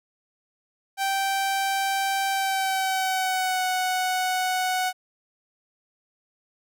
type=tone with pitch glide; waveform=sawtooth; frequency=780 to 740.1 Hz; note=G5 to F#5; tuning=-9 to 0 cents; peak=-19 dBFS; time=0.97-4.93 s; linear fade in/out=50 ms; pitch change=-91 cents; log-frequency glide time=2.3-3.64 s; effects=none